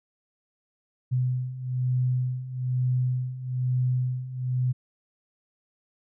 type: beating tone pair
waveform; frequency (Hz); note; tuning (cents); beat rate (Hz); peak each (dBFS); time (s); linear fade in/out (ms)
sine; 125.8 / 126.9; B2 / B2; +32 / +47; 1.1; -29 / -25; 1.11-4.73; 20
effects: none